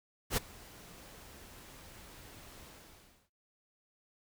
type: noise with ADSR envelope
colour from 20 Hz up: pink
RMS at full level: -29 dBFS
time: 0.3-3.3 s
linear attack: 73 ms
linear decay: 13 ms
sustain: -24 dB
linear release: 640 ms
effects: noise-tail reverb RT60 0.3 s tail -23 dB re dry